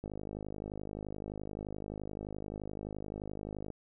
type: click train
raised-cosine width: 2 ms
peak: -27 dBFS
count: 190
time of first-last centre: 0.04-3.703 s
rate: 51.6 Hz
effects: none